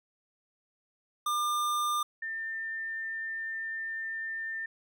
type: tone pair in turn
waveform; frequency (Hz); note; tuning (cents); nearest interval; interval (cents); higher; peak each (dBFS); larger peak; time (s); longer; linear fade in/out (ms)
square / sine; 1200 / 1798; D6 / A6; +37 / +37; perfect fifth; 700; second; -28 / -33; first; 1.26-2.03 / 2.22-4.66; second; 5
effects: none